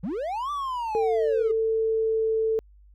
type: linear two-way sweep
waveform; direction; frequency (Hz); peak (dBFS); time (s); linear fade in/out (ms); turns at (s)
triangle; up then down; 146.83 to 1182 to 400.1; -25; 0.03-1.52; 10; 0.51
type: tone with pitch glide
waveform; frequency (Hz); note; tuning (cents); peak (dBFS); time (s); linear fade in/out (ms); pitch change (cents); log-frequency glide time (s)
sine; 446.4 to 443.1; A4 to A4; +25 to +12; -21; 0.95-2.59; 0; -13; 1.35-2.31
effects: added 50 Hz sine -50 dBFS peak until 2.94 s